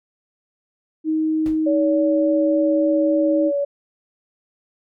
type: tone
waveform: sine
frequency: 314.2 Hz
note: D#4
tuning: 17 cents sharp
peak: -17 dBFS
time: 1.04-3.52 s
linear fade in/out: 50 ms
type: noise with exponential decay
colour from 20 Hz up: brown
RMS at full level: -28 dBFS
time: 1.46-1.64 s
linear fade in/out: 0 ms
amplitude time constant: 37 ms
type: tone with vibrato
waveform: sine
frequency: 569 Hz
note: C#5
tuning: 45 cents sharp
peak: -18 dBFS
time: 1.66-3.65 s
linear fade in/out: 10 ms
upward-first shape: triangle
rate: 3.5 Hz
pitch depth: 8 cents each way
effects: none